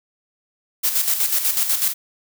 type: noise with tremolo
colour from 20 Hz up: blue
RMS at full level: -18 dBFS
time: 0.83-1.94 s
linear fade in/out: 20 ms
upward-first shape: square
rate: 8.1 Hz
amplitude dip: 55%
effects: none